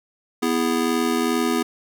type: chord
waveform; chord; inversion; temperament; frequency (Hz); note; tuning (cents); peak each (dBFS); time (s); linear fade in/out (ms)
square; E major; second; just; 247.2 / 329.6 / 412; B3 / E4 / G#4; +2 / 0 / -14; -23 / -25 / -26; 0.42-1.63; 10
effects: none